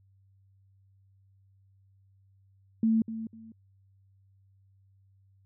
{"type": "tone with echo", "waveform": "sine", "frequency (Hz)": 223.3, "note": "A3", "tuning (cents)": 26, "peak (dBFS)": -21, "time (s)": [2.83, 3.02], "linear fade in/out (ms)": 2, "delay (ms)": 250, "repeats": 2, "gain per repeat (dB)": -12, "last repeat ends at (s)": 3.52, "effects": ["added 97 Hz sine -60 dBFS peak until 5.45 s"]}